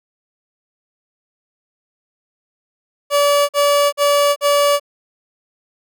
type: tone bursts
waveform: 30% pulse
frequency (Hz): 575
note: D5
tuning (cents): -37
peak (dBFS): -9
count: 4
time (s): 3.1-4.798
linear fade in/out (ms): 50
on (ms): 390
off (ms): 46
effects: none